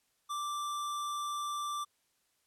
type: tone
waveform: square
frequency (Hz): 1174.7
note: D6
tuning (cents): 0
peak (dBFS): -35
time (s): 0.29-1.85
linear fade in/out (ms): 20
effects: white hiss -75 dBFS RMS until 2.46 s + low-pass 12000 Hz 12 dB/octave